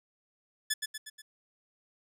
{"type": "tone with echo", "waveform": "10% pulse", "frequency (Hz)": 1725, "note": "A6", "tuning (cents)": -35, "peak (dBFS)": -18, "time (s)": [0.7, 0.74], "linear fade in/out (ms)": 10, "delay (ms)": 120, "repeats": 4, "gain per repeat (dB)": -5, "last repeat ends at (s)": 1.22, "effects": []}